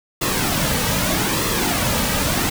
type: noise with flanger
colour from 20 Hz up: pink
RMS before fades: -20 dBFS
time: 0.21-2.5 s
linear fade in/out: 10 ms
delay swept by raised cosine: 1.3 to 2.9 ms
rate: 0.81 Hz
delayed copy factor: -0.55
effects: none